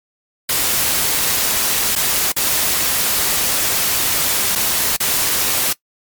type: noise with dropouts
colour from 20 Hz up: white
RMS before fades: -17 dBFS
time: 0.49-5.73 s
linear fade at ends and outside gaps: 5 ms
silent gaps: 1.953-1.96 / 2.321-2.363 / 4.553-4.557 / 4.966-5.002 s
effects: noise-tail reverb RT60 0.1 s tail -21 dB re dry + MP3 96 kbps

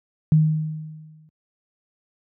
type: tone with exponential decay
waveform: sine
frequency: 155.7 Hz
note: D#3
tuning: 2 cents sharp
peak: -10 dBFS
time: 0.32-1.29 s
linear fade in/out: 0 ms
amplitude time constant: 210 ms
effects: high-pass 80 Hz 12 dB/octave

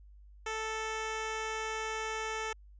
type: tone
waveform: 10% pulse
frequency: 440 Hz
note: A4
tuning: in tune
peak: -26 dBFS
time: 0.46-2.53 s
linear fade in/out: 5 ms
effects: added 50 Hz sine -52 dBFS peak until 2.79 s + resampled to 16000 Hz

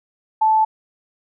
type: tone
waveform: sine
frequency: 874 Hz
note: A5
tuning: 12 cents flat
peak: -12 dBFS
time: 0.41-0.65 s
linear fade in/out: 10 ms
effects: none

